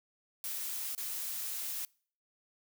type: noise with dropouts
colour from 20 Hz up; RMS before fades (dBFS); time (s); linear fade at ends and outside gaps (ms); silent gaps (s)
blue; -38; 0.44-1.85; 1; 0.95-0.978
effects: noise-tail reverb RT60 0.5 s tail -26 dB re dry